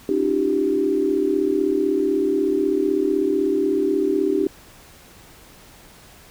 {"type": "tone cluster", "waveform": "sine", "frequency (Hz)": [274.4, 309.8, 353.7, 389.8], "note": ["C#4", "D#4", "F4", "G4"], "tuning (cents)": [-17, -7, 22, -10], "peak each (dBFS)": [-26, -22, -27, -20], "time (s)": [0.09, 4.47], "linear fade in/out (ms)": 2, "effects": ["pink hiss -47 dBFS RMS until 6.3 s"]}